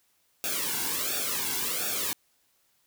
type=noise with flanger; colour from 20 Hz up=white; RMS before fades=-30 dBFS; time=0.44-2.13 s; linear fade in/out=0 ms; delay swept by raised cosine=0.98 to 1.65 ms; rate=1.4 Hz; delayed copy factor=-0.85; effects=white hiss -69 dBFS RMS until 2.86 s